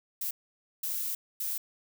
violet noise bursts at uneven times, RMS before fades -33 dBFS, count 3, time 0.21-0.31 / 0.83-1.15 / 1.4-1.58 s, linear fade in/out 5 ms, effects none

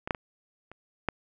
clicks, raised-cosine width 0.5 ms, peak -19 / -10 / -21 / -30 / -11 dBFS, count 5, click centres 0.075 / 0.108 / 0.148 / 0.716 / 1.087 s, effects none

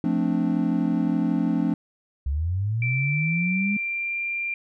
triangle chord, D minor seventh, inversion first, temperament equal, 174.61 / 220 / 261.6 / 293.7 Hz, F3 / A3 / C4 / D4, 0 / 0 / 0 / 0 cents, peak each -24 dBFS, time 0.04-1.74 s, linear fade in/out 2 ms
sine linear sweep, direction up, 65.2 to 207.7 Hz, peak -22 dBFS, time 2.26-3.77 s, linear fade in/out 5 ms
sine tone with pitch glide, 2339 to 2380 Hz, D7 to D7, -8 to +22 cents, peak -25 dBFS, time 2.82-4.54 s, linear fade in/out 2 ms, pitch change +30 cents, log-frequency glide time 3.19-4.18 s
effects none

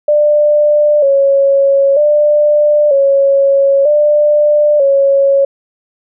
sine tone with vibrato, 573 Hz, D5, 43 cents flat, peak -6 dBFS, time 0.08-5.45 s, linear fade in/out 5 ms, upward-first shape square, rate 0.53 Hz, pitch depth 64 cents each way, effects none

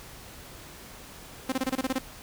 sawtooth tone bursts, 261.9 Hz, C4, 2 cents sharp, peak -21 dBFS, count 9, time 1.49-1.986 s, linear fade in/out 5 ms, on 32 ms, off 26 ms, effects pink hiss -46 dBFS RMS until 2.22 s

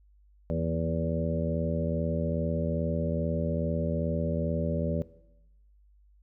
harmonic tone with a mistuned harmonic, 82.41 Hz, E2, in tune, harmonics 1 / 2 / 3 / 4 / 5 / 6 / 7, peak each -33 / -31 / -35 / -42 / -39 / -36 / -34 dBFS, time 0.5-5.02 s, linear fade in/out 0 ms, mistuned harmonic 3, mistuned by -46 cents, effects noise-tail reverb RT60 0.9 s tail -18 dB re dry + added 50 Hz sine -57 dBFS peak until 6.22 s

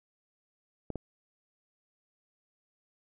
clicks, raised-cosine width 2 ms, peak -22 dBFS, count 2, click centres 0.903 / 0.957 s, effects none

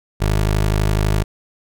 20% pulse tone, 52 Hz, G#1, 3 cents sharp, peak -10 dBFS, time 0.2-1.24 s, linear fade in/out 20 ms, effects none

